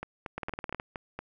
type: two click trains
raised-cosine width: 0.5 ms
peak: -21 / -19 dBFS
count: 6 / 9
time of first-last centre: 0.03-1.19 / 0.38-0.799 s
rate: 4.31 / 19.1 Hz
effects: none